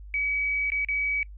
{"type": "tone with dropouts", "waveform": "sine", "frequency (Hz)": 2275, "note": "C#7", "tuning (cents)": 44, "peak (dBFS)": -24, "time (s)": [0.14, 1.23], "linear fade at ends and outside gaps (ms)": 1, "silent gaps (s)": [[0.702, 0.719], [0.848, 0.886]], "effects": ["noise-tail reverb RT60 0.1 s tail -24 dB re dry", "added 50 Hz sine -40 dBFS peak until 1.37 s"]}